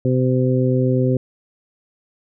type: harmonic tone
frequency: 128.1 Hz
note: C3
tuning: 36 cents flat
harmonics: 1 / 2 / 3 / 4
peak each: -17 / -20 / -22 / -23 dBFS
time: 0.05-1.17 s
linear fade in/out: 2 ms
effects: none